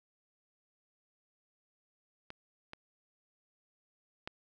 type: clicks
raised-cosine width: 0.3 ms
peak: -28 / -28 / -23 dBFS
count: 3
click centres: 2.304 / 2.734 / 4.275 s
effects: none